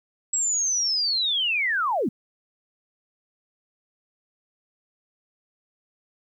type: linear sweep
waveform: sine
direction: down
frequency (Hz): 7760 to 176.1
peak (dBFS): -21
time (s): 0.33-2.09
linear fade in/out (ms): 5
effects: 10-bit